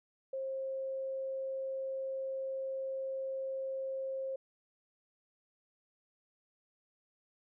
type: tone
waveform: sine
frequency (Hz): 533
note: C5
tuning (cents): +32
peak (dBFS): -35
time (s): 0.33-4.36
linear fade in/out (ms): 5
effects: none